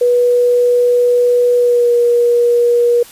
sine tone with pitch glide, 487.7 to 478.2 Hz, B4 to A#4, -22 to +44 cents, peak -8 dBFS, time 0.01-3.03 s, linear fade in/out 5 ms, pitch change -34 cents, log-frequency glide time 1.57-1.92 s, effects white hiss -38 dBFS RMS until 3.11 s + resampled to 32000 Hz

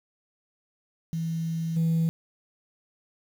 sine tone with level steps, 163.9 Hz, E3, 10 cents flat, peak -26 / -19 dBFS, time 1.13-2.09 s, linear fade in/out 0 ms, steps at 1.76 s, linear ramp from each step 10 ms, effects tanh soft clip ceiling -19 dBFS + 8-bit

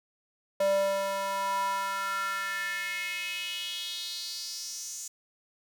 square tone with high-pass filter sweep, 196 Hz, G3, in tune, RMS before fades -32 dBFS, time 0.6-5.08 s, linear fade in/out 5 ms, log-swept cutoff 550 to 6900 Hz, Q 4.5, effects none

